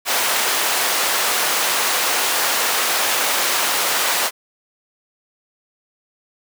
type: high-pass noise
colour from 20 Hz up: pink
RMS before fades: -19 dBFS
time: 0.05-4.31 s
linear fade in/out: 50 ms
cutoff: 700 Hz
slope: 12 dB/octave
effects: none